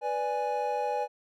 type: chord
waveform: triangle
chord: G# diminished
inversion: first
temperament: equal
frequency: 493.9 / 587.3 / 830.6 Hz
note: B4 / D5 / G#5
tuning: 0 / 0 / 0 cents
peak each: -31 / -32 / -28 dBFS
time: 0.01-1.08 s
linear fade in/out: 50 ms
effects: none